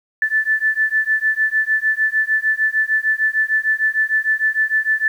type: beating tone pair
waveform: sine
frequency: 1750 / 1756.6 Hz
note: A6 / A6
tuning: -10 / -3 cents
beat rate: 6.6 Hz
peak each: -18 dBFS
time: 0.22-5.08 s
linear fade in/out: 2 ms
effects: 8-bit